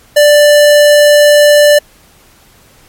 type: tone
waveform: square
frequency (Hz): 589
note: D5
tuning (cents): +5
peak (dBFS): -3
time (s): 0.16-1.79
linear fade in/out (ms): 10
effects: pink hiss -44 dBFS RMS until 2.88 s + MP3 64 kbps